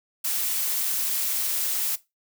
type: noise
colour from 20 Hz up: blue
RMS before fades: -26 dBFS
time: 0.24-1.96 s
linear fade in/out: 10 ms
effects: noise-tail reverb RT60 0.2 s tail -17 dB re dry